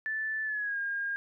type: tone with pitch glide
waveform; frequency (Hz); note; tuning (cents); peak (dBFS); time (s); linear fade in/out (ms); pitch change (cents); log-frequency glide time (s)
sine; 1754 to 1617.7; A6 to G#6; -6 to -46; -30; 0.06-1.16; 0; -140; 0.44-0.78
effects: none